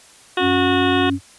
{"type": "harmonic tone", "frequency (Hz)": 365.3, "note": "F#4", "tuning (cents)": -22, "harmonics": [1, 2, 3, 4, 5, 7, 8, 9, 10], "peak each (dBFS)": [-20, -23, -25, -26, -27, -28, -29, -30, -30], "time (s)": [0.37, 1.1], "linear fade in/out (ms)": 5}
{"type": "tone", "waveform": "sine", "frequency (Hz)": 277.2, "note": "C#4", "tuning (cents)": 0, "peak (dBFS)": -18, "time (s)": [0.39, 1.19], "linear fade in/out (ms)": 50}
{"type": "tone with pitch glide", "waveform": "sine", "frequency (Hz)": [92.5, 94.99], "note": ["F#2", "F#2"], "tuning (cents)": [0, 46], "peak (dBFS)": -27, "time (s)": [0.41, 1.21], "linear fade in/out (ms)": 50, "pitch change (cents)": 46, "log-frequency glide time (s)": [0.51, 0.69]}
{"effects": ["white hiss -47 dBFS RMS until 1.38 s", "resampled to 24000 Hz"]}